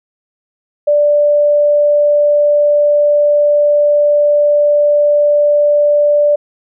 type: tone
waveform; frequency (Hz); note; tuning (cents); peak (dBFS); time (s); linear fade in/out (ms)
sine; 587.3; D5; 0; -7; 0.87-6.36; 10
effects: none